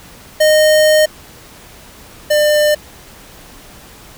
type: tone pair in turn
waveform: square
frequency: 616 / 599.2 Hz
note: D#5 / D5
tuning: -17 / +35 cents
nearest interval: unison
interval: 48 cents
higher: first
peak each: -8 / -10 dBFS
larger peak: first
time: 0.4-1.06 / 2.3-2.75 s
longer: first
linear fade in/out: 10 ms
effects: pink hiss -39 dBFS RMS until 4.17 s